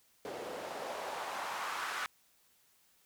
white noise with band-pass filter sweep, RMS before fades -40 dBFS, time 0.25-2.06 s, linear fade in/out 0 ms, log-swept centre 430 to 1400 Hz, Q 2, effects white hiss -69 dBFS RMS until 3.05 s

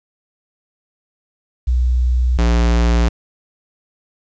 sine / square tone pair in turn, 61.74 / 58.41 Hz, B1 / A#1, 0 / +4 cents, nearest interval minor second, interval 96 cents, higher first, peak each -12 dBFS, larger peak neither, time 1.67-2.38 / 2.38-3.09 s, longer neither, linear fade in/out 10 ms, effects resampled to 16000 Hz + 8-bit

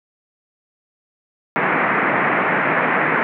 white band-pass noise, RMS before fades -18 dBFS, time 1.56-3.23 s, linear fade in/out 0 ms, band 140 to 2200 Hz, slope 48 dB/octave, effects none

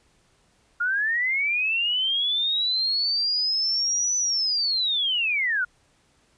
sine linear two-way sweep, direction up then down, 1397 to 6010 to 1397 Hz, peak -21 dBFS, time 0.8-5.65 s, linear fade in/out 10 ms, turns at 4.17 s, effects pink hiss -63 dBFS RMS until 6.37 s + resampled to 22050 Hz

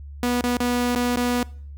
sawtooth tone with dropouts, 244.3 Hz, B3, 19 cents flat, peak -16 dBFS, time 0.23-1.43 s, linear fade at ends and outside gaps 0 ms, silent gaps 0.409-0.439 / 0.57-0.604 / 0.949-0.959 / 1.16-1.172 s, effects noise-tail reverb RT60 0.5 s tail -22 dB re dry + added 71 Hz sine -35 dBFS peak until 1.77 s

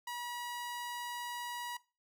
sawtooth tone, 965 Hz, B5, 40 cents flat, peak -35 dBFS, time 0.07-1.77 s, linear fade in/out 5 ms, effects noise-tail reverb RT60 0.3 s tail -19 dB re dry

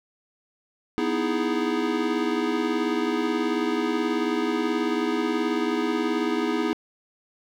square chord, E major seventh, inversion second, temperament equal, 246.9 / 311.1 / 329.6 / 415.3 Hz, B3 / D#4 / E4 / G#4, 0 / 0 / 0 / 0 cents, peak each -29 dBFS, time 0.98-6.73 s, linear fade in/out 0 ms, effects low-pass 4000 Hz 12 dB/octave + 9-bit

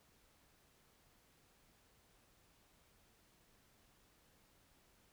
silence, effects pink hiss -71 dBFS RMS until 5.12 s

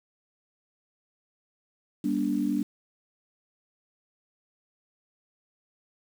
sine tone cluster, 199.3 / 240.7 / 291.2 Hz, G3 / B3 / D4, +29 / -44 / -15 cents, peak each -30 / -29 / -27 dBFS, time 2.04-2.63 s, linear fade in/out 5 ms, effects 8-bit

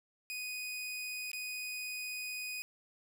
sawtooth tone with dropouts, 2489 Hz, D#7, in tune, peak -35 dBFS, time 0.3-2.62 s, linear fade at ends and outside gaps 0 ms, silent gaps 1.316-1.332 s, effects none

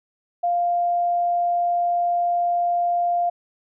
sine tone, 698.5 Hz, F5, in tune, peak -18 dBFS, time 0.43-3.3 s, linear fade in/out 10 ms, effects none

